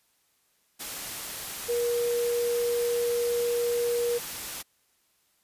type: tone in noise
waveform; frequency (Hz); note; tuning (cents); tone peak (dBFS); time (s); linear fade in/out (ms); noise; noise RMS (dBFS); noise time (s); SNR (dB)
sine; 476.5; A#4; +38; -24; 1.68-4.19; 20; white; -36; 0.79-4.63; +9
effects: white hiss -69 dBFS RMS until 5.43 s + resampled to 32000 Hz